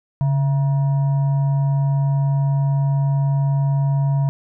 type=tone with frequency modulation; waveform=sine; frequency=140 Hz; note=C#3; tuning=18 cents sharp; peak=-15 dBFS; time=0.21-4.29 s; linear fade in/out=0 ms; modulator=811 Hz; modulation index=0.22; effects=none